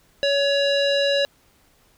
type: tone with low-pass filter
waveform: square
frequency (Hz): 562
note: C#5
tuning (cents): +24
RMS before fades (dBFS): -20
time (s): 0.23-1.25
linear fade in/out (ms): 0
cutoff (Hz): 3900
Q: 3.7
effects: pink hiss -59 dBFS RMS until 1.97 s